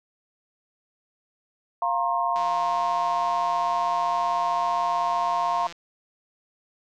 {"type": "chord", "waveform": "sine", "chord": "F suspended fourth", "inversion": "none", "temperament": "equal with one note detuned", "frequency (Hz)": [698.5, 932.3, 1067.9], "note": ["F5", "Bb5", "C6"], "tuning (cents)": [0, 0, 35], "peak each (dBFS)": -26, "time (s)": [1.82, 5.67], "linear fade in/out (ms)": 2}
{"type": "click train", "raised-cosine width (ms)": 0.2, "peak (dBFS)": -23, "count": 573, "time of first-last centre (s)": [2.36, 5.725], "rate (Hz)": 170}
{"effects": []}